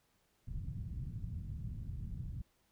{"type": "low-pass noise", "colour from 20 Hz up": "white", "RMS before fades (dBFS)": -42, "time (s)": [0.47, 2.42], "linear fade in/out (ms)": 10, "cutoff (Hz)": 140, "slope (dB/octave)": 24, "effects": ["pink hiss -75 dBFS RMS until 2.71 s"]}